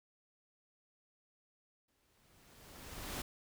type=noise with exponential growth; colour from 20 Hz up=pink; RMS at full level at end=-40 dBFS; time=1.88-3.22 s; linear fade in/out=5 ms; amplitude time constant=290 ms; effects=none